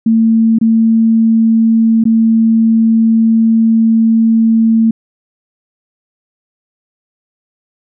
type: tone with dropouts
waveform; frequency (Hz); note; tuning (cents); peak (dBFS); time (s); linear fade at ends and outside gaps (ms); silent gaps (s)
sine; 225.1; A3; +40; -6; 0.06-4.91; 5; 0.587-0.612 / 2.04-2.053
effects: none